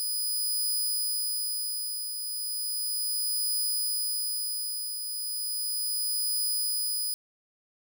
10% pulse tone with tremolo, 4978 Hz, D#8, in tune, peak -19 dBFS, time 0-7.14 s, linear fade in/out 0 ms, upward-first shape triangle, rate 0.35 Hz, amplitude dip 55%, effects none

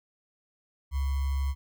sine tone with sample-and-hold, 68.6 Hz, C#2, 17 cents flat, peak -25 dBFS, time 0.91-1.55 s, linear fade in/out 50 ms, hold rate 1050 Hz, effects none

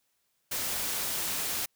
white noise, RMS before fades -32 dBFS, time 0.51-1.66 s, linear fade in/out 10 ms, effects white hiss -75 dBFS RMS until 1.75 s

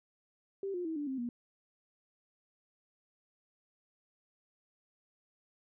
sine tone with pitch steps, 392 / 355.3 / 322.1 / 292 / 264.7 / 239.9 Hz, G4 / F4 / E4 / D4 / C4 / A#3, 0 / +30 / -40 / -10 / +20 / +50 cents, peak -34 dBFS, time 0.63-1.29 s, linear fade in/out 2 ms, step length 110 ms, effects none

